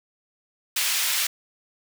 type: high-pass noise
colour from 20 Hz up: pink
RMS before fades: -24 dBFS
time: 0.76-1.27 s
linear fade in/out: 5 ms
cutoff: 2200 Hz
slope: 12 dB/octave
effects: none